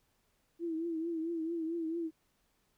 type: tone with vibrato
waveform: sine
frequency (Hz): 329.6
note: E4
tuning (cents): 0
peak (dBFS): -33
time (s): 0.59-2.11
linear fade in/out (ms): 50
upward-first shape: triangle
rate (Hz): 4.5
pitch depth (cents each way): 79
effects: pink hiss -75 dBFS RMS until 2.77 s